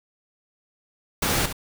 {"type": "noise with echo", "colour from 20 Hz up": "pink", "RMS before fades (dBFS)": -23, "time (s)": [1.22, 1.46], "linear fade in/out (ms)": 5, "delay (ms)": 68, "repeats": 1, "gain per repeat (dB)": -9, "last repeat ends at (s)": 1.528, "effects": []}